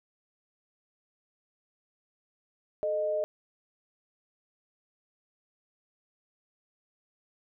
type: tone pair together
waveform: sine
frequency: 434.9 / 615 Hz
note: A4 / D#5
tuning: -20 / -20 cents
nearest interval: tritone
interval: 600 cents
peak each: -35 / -27 dBFS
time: 2.83-3.24 s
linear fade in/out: 0 ms
effects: none